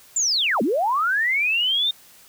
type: linear two-way sweep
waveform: sine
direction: down then up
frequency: 7380 to 196.1 to 3682 Hz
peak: -18 dBFS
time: 0.16-1.91 s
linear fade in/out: 5 ms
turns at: 0.62 s
effects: white hiss -50 dBFS RMS until 2.28 s